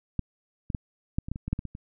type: clicks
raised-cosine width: 5 ms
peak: -14 / -19 / -15 / -13 / -24 / -18 / -23 / -20 / -12 / -19 / -23 / -27 dBFS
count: 12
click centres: 0.193 / 0.702 / 0.748 / 1.185 / 1.285 / 1.316 / 1.359 / 1.48 / 1.53 / 1.591 / 1.653 / 1.751 s
effects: none